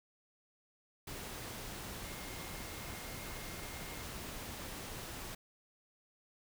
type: tone in noise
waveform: sine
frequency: 2131 Hz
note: C7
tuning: 31 cents sharp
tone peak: -55 dBFS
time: 2.04-4.03 s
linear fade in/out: 5 ms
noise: pink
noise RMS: -45 dBFS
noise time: 1.07-5.35 s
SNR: -13 dB
effects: none